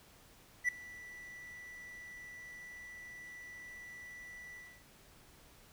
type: tone with ADSR envelope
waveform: triangle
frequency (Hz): 1967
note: B6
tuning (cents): -7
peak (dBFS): -24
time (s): 0.64-4.84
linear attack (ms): 46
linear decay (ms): 3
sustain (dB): -22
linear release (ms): 290
effects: pink hiss -61 dBFS RMS until 5.72 s